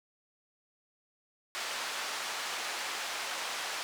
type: band-pass noise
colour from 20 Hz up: pink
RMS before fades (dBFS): -37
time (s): 1.55-3.83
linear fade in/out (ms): 0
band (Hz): 850 to 6800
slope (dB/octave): 12
effects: none